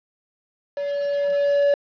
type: tone with level ramp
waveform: triangle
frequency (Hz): 570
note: C#5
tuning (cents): +48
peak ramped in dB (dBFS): -22 to -12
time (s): 0.77-1.74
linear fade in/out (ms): 2
effects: resampled to 11025 Hz + 7-bit